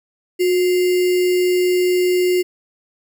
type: tone with sample-and-hold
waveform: sine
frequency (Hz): 362.4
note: F#4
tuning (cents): -36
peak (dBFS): -13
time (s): 0.39-2.43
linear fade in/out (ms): 20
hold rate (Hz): 2450
effects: none